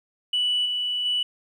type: tone with level steps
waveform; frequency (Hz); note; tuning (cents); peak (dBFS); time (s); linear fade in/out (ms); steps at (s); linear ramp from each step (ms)
sine; 2960; F#7; 0; -19 / -23 / -20; 0.33-1.23; 5; 0.65 / 1.05; 10
effects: tanh soft clip ceiling -17 dBFS + 10-bit